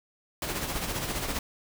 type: noise with tremolo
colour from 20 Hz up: pink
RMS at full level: -30 dBFS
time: 0.42-1.39 s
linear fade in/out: 2 ms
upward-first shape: sine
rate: 15 Hz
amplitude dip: 50%
effects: none